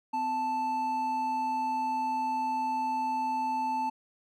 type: tone pair together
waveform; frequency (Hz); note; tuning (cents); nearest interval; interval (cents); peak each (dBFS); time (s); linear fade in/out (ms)
triangle; 255.4 / 880; C4 / A5; -42 / 0; octave + major sixth; 2142; -36 / -26; 0.13-3.9; 10
effects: none